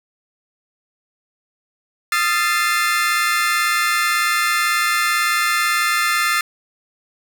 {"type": "chord", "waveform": "35% pulse", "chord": "F dominant seventh", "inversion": "third", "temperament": "equal with one note detuned", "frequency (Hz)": [1244.5, 1362.6, 1760, 2093], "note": ["Eb6", "F6", "A6", "C7"], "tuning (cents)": [0, -43, 0, 0], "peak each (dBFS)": -20, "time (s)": [2.12, 6.41], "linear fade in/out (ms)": 2, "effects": []}